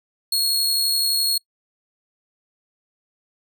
sawtooth tone with amplitude modulation, 4314 Hz, C#8, 48 cents flat, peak -14 dBFS, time 0.32-1.38 s, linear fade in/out 5 ms, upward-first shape sine, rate 71.7 Hz, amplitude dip 30%, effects noise-tail reverb RT60 0.1 s tail -25 dB re dry

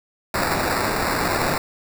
white noise with sample-and-hold, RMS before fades -22 dBFS, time 0.34-1.58 s, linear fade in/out 2 ms, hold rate 3150 Hz, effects none

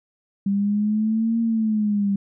sine exponential two-way sweep, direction up then down, 196.9 to 230.8 to 196.9 Hz, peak -18 dBFS, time 0.46-2.16 s, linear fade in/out 5 ms, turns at 1.4 s, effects none

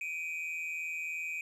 triangle tone pair together, 2326 / 2489 Hz, D7 / D#7, -17 / 0 cents, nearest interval minor second, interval 117 cents, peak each -38 / -35 dBFS, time 0.01-1.41 s, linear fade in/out 2 ms, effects none

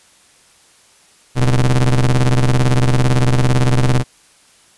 45% pulse ring-modulated tone, 67 Hz, C2, 42 cents sharp, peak -7 dBFS, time 1.35-4.04 s, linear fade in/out 50 ms, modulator 58.1 Hz, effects white hiss -50 dBFS RMS until 4.77 s + resampled to 24000 Hz

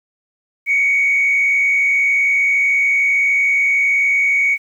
sine tone with frequency modulation, 2238 Hz, C#7, 16 cents sharp, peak -11 dBFS, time 0.66-4.58 s, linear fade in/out 50 ms, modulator 70.8 Hz, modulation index 0.77, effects tanh soft clip ceiling -8 dBFS + 8-bit

